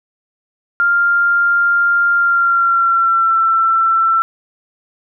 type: tone with pitch glide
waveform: sine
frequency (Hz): 1396.9 to 1340.8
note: F6 to E6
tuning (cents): 0 to +29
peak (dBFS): -10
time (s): 0.8-4.22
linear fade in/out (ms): 0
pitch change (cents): -71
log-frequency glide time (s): 2.14-3.38
effects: none